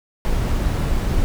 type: noise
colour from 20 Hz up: brown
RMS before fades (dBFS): -19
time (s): 0.25-1.24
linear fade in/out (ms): 0
effects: none